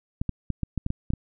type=clicks; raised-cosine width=5 ms; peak=-14 dBFS; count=9; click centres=0.215 / 0.293 / 0.503 / 0.633 / 0.777 / 0.864 / 0.904 / 1.104 / 1.136 s; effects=none